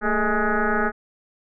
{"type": "tone with frequency modulation", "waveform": "sine", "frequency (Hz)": 622, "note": "D#5", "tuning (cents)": -1, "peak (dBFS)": -18, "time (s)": [0.01, 0.92], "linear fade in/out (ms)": 50, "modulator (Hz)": 212, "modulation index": 5, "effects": []}